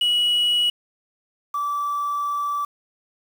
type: tone pair in turn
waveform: sine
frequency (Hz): 2922 / 1159.6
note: F#7 / D6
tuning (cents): -22 / -22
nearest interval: octave + major third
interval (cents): 1600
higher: first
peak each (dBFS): -14 / -21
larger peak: first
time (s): 0.01-0.7 / 1.54-2.65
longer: second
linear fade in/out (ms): 5
effects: tanh soft clip ceiling -16 dBFS + 7-bit